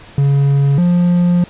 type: tone pair in turn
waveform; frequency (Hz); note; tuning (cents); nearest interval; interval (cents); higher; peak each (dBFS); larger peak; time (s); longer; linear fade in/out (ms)
triangle; 140 / 175.78; C#3 / F3; +18 / +12; major third; 394; second; -7; neither; 0.18-0.78 / 0.78-1.44; second; 2
effects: pink hiss -39 dBFS RMS until 1.49 s + resampled to 8000 Hz